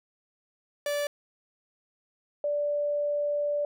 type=tone pair in turn; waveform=45% pulse / sine; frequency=581 / 584.3 Hz; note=D5 / D5; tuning=-19 / -9 cents; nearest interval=unison; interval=10 cents; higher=second; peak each=-27 / -25 dBFS; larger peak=second; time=0.86-1.07 / 2.44-3.65 s; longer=second; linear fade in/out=2 ms; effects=none